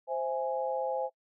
sine chord, C augmented, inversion none, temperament equal, 523.3 / 659.3 / 830.6 Hz, C5 / E5 / G#5, 0 / 0 / 0 cents, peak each -32 / -36 / -34 dBFS, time 0.07-1.1 s, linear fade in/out 50 ms, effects noise-tail reverb RT60 0.1 s tail -23 dB re dry

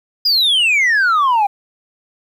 sine exponential sweep, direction down, 5020 to 784 Hz, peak -8 dBFS, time 0.25-1.47 s, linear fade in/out 10 ms, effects tanh soft clip ceiling -10 dBFS + 8-bit

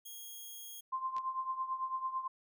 5% pulse tone, 3270 Hz, G#7, 28 cents flat, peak -37 dBFS, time 0.05-0.81 s, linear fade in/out 10 ms
sine tone with tremolo, 1046.5 Hz, C6, in tune, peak -31 dBFS, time 0.92-2.28 s, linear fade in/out 10 ms, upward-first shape triangle, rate 9 Hz, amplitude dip 80%
clicks, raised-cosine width 0.2 ms, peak -34 dBFS, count 2, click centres 1.166 / 1.183 s
effects none

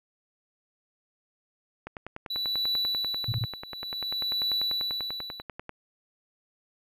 click train, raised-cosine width 0.5 ms, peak -22 dBFS, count 40, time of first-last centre 1.87-5.694 s, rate 10.2 Hz
triangle tone with tremolo, 3951 Hz, B7, in tune, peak -23 dBFS, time 2.3-5.42 s, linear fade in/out 5 ms, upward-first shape triangle, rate 0.56 Hz, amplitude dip 90%
sine tone bursts, 114.7 Hz, A#2, 28 cents flat, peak -25 dBFS, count 3, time 3.28-3.451 s, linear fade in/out 5 ms, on 43 ms, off 21 ms
effects none

